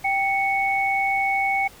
sine tone pair together, 783.8 / 2217 Hz, G5 / C#7, 0 / 0 cents, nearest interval octave + tritone, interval 1800 cents, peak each -22 dBFS, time 0.04-1.68 s, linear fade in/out 10 ms, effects pink hiss -47 dBFS RMS until 1.8 s

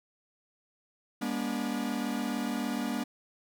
45% pulse tone cluster, 203.9 / 241 / 287.7 Hz, G#3 / B3 / D4, -32 / -42 / -36 cents, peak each -36 / -33 / -36 dBFS, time 1.21-3.04 s, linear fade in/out 10 ms, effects none

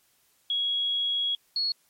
sine tone pair in turn, 3322 / 4344 Hz, G#7 / C#8, 0 / -36 cents, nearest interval perfect fourth, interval 464 cents, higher second, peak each -24 dBFS, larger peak neither, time 0.5-1.35 / 1.56-1.72 s, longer first, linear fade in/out 2 ms, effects white hiss -66 dBFS RMS until 1.89 s + MP3 64 kbps

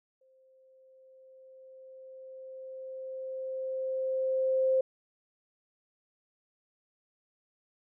sine tone with exponential growth, 524 Hz, C5, 2 cents sharp, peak -22 dBFS, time 0.21-4.81 s, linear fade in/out 5 ms, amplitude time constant 1000 ms, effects none

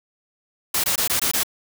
white noise bursts, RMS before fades -21 dBFS, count 6, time 0.74-1.434 s, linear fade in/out 5 ms, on 99 ms, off 20 ms, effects none

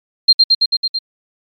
sine tone with echo, 4186 Hz, C8, in tune, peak -3 dBFS, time 0.28-0.33 s, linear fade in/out 10 ms, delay 110 ms, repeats 6, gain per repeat -2 dB, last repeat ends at 0.99 s, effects MP3 64 kbps

